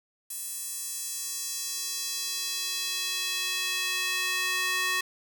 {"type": "tone with high-pass filter sweep", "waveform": "square", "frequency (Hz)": 370, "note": "F#4", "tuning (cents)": 0, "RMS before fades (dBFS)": -31, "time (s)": [0.3, 5.01], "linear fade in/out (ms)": 5, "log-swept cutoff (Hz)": [9600, 1700], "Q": 1.3, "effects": ["8-bit"]}